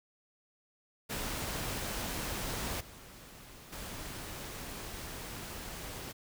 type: noise with level steps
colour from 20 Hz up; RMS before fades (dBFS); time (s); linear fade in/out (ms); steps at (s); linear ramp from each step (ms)
pink; -37 / -52 / -43; 1.09-6.13; 20; 2.8 / 3.72; 10
effects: none